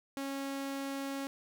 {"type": "tone", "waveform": "sawtooth", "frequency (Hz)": 274.6, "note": "C#4", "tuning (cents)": -16, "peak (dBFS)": -32, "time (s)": [0.17, 1.27], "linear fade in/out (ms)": 0, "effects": []}